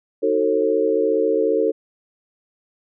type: chord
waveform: sine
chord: D# diminished seventh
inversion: none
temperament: just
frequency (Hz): 311.1 / 373.4 / 448 / 537.6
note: D#4 / F#4 / A4 / C5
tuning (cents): 0 / +16 / +31 / +47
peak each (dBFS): -24 / -24 / -18 / -23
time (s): 0.22-1.72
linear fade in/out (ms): 20
effects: none